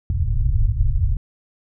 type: low-pass noise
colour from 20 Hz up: pink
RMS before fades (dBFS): -18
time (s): 0.1-1.17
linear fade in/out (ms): 2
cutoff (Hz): 130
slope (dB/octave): 96
effects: none